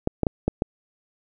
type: clicks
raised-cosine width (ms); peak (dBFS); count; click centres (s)
2; -7; 5; 0.074 / 0.233 / 0.268 / 0.48 / 0.621
effects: none